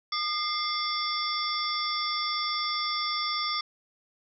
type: tone cluster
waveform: sine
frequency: 1216 / 2097 / 3462 / 4663 / 5350 Hz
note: D#6 / C7 / A7 / D8 / E8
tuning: -40 / +3 / -29 / -13 / +25 cents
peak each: -31 / -35 / -35 / -35 / -33 dBFS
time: 0.12-3.61 s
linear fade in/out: 5 ms
effects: none